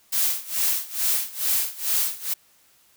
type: noise with tremolo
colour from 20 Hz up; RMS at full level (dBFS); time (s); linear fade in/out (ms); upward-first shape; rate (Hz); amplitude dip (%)
blue; -21; 0.12-2.34; 10; sine; 2.3; 90
effects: white hiss -59 dBFS RMS until 2.96 s